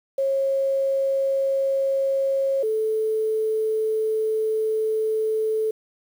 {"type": "tone pair in turn", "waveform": "sine", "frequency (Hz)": [543, 437], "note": ["C#5", "A4"], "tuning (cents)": [-36, -12], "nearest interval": "major third", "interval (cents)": 376, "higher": "first", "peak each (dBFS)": [-19, -20], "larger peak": "first", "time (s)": [[0.18, 2.63], [2.63, 5.71]], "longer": "second", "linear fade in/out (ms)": 5, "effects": ["8-bit"]}